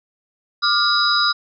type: tone cluster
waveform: sine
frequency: 1188 / 1406 / 3913 / 4976 Hz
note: D6 / F6 / B7 / D#8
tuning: +20 / +11 / -17 / -1 cents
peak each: -20 dBFS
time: 0.62-1.33 s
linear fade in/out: 20 ms
effects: none